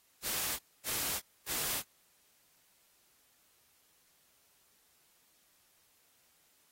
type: noise bursts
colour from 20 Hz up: white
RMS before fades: -35 dBFS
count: 3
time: 0.22-1.83 s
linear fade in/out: 50 ms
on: 370 ms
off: 250 ms
effects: white hiss -69 dBFS RMS until 6.71 s + AAC 48 kbps